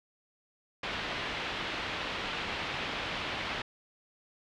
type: low-pass noise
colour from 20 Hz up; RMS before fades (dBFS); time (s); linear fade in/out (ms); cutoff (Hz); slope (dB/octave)
white; -36; 0.83-3.62; 5; 3400; 24
effects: none